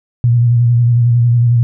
sine tone with vibrato, 119.4 Hz, A#2, 42 cents sharp, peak -7 dBFS, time 0.24-1.63 s, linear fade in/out 0 ms, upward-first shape square, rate 11 Hz, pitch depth 29 cents each way, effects none

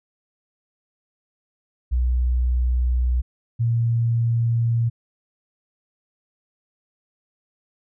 sine tone pair in turn, 61.7 / 116.47 Hz, B1 / A#2, -1 / -1 cents, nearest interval major seventh, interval 1100 cents, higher second, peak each -17 dBFS, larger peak neither, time 1.91-3.22 / 3.59-4.9 s, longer neither, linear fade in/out 20 ms, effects none

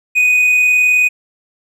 triangle tone with amplitude modulation, 2489 Hz, D#7, in tune, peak -6 dBFS, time 0.15-1.09 s, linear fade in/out 20 ms, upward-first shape sine, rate 39.5 Hz, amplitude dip 25%, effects none

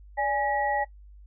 sine tone cluster, 582 / 830 / 1921 Hz, D5 / G#5 / B6, -16 / -1 / -48 cents, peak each -30 / -25 / -31 dBFS, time 0.17-0.85 s, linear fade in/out 20 ms, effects noise-tail reverb RT60 0.1 s tail -19 dB re dry + added 50 Hz sine -46 dBFS peak until 1.26 s

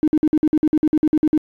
triangle tone bursts, 307.6 Hz, D#4, 20 cents flat, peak -8 dBFS, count 14, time 0.03-1.377 s, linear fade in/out 0 ms, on 47 ms, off 53 ms, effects tanh soft clip ceiling -10 dBFS

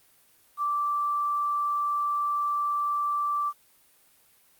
sine tone with quantisation, 1169 Hz, D6, 8 cents flat, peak -24 dBFS, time 0.57-3.53 s, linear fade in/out 50 ms, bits 9, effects white hiss -61 dBFS RMS until 4.59 s + Opus 32 kbps

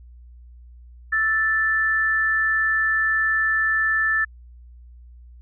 sine tone pair together, 1318.5 / 1760 Hz, E6 / A6, 0 / 0 cents, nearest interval perfect fourth, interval 500 cents, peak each -27 / -18 dBFS, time 1.12-4.25 s, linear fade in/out 10 ms, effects added 60 Hz sine -42 dBFS peak until 5.41 s

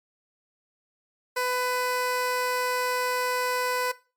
15% pulse tone, 500 Hz, B4, 21 cents sharp, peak -18 dBFS, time 1.36-3.92 s, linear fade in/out 10 ms, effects noise-tail reverb RT60 0.3 s tail -18 dB re dry + MP3 96 kbps

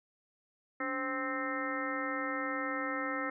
harmonic tone with a mistuned harmonic, 261.7 Hz, C4, in tune, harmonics 1 / 2 / 3 / 4 / 5 / 6 / 7 / 8, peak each -39 / -40 / -46 / -45 / -38 / -48 / -39 / -43 dBFS, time 0.8-3.3 s, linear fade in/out 5 ms, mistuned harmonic 1, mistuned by +150 cents, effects none

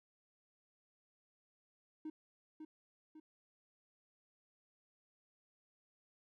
triangle tone with echo, 311.1 Hz, D#4, in tune, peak -39 dBFS, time 2.05-2.1 s, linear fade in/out 5 ms, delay 550 ms, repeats 2, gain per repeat -6 dB, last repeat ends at 3.2 s, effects tanh soft clip ceiling -36 dBFS

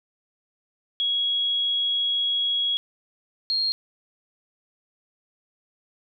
sine tone pair in turn, 3322 / 4236 Hz, G#7 / C8, 0 / +21 cents, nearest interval major third, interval 421 cents, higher second, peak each -21 dBFS, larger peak neither, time 1-2.77 / 3.5-3.72 s, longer first, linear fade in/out 0 ms, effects none

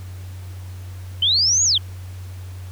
sine linear two-way sweep, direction up then down, 2988 to 6890 to 2988 Hz, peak -14 dBFS, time 1.22-1.78 s, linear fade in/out 5 ms, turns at 1.64 s, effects added 92 Hz sine -31 dBFS peak until 2.71 s + pink hiss -47 dBFS RMS until 2.71 s

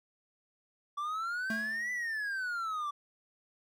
triangle exponential two-way sweep, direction up then down, 1151 to 1999 to 1151 Hz, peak -31 dBFS, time 0.97-2.91 s, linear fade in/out 10 ms, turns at 1.92 s
square tone with exponential decay, 220 Hz, A3, in tune, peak -33 dBFS, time 1.5-2.01 s, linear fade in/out 2 ms, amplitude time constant 110 ms
effects none

